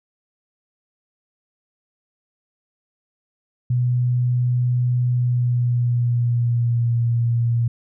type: tone with pitch glide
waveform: sine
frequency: 123.47 to 117.76 Hz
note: B2 to A#2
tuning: 0 to +18 cents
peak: -16 dBFS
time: 3.7-7.68 s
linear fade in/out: 5 ms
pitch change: -82 cents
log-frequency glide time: 5.1-6.95 s
effects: none